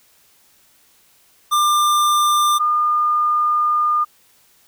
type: tone pair in turn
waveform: square / sine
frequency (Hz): 1194 / 1212.8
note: D6 / D#6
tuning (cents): +28 / -45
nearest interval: unison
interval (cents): 27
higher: second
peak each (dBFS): -14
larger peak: neither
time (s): 1.51-2.59 / 2.59-4.05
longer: second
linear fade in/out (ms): 20
effects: white hiss -55 dBFS RMS until 4.67 s